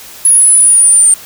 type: linear sweep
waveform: sine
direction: down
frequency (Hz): 10548 to 8870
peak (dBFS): -3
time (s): 0.25-1.14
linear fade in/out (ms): 2
effects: white hiss -32 dBFS RMS until 1.25 s